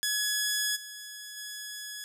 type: tone with level steps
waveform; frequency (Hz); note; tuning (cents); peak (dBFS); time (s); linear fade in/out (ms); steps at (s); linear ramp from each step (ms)
10% pulse; 1687; G#6; +27; -18 / -32 / -29; 0.03-2.04; 0; 0.75 / 1.36; 20
effects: none